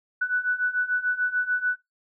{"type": "beating tone pair", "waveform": "sine", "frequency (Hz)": [1482, 1488.8], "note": ["F#6", "F#6"], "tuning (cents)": [2, 10], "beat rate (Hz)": 6.8, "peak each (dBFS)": [-27, -24], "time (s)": [0.21, 1.76], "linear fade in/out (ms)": 10, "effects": ["noise-tail reverb RT60 0.2 s tail -23 dB re dry"]}